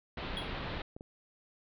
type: low-pass noise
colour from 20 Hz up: pink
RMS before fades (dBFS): -39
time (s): 0.17-0.82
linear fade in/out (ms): 5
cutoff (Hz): 4100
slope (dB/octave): 48
type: tone with exponential decay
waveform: triangle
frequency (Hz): 3322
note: G#7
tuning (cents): 0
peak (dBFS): -32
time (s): 0.37-0.53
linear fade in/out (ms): 1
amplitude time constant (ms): 33
type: clicks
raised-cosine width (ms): 2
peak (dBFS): -32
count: 3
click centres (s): 0.735 / 0.965 / 1.009
effects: none